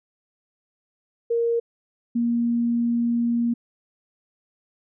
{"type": "tone pair in turn", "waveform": "sine", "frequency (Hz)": [466.4, 235.8], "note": ["A#4", "A#3"], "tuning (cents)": [1, 20], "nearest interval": "octave", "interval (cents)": 1181, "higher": "first", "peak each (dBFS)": -19, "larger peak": "neither", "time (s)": [[1.3, 1.6], [2.15, 3.54]], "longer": "second", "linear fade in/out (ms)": 10, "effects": []}